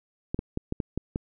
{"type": "clicks", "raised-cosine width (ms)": 3, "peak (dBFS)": -15, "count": 7, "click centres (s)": [0.345, 0.391, 0.574, 0.724, 0.802, 0.976, 1.159], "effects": []}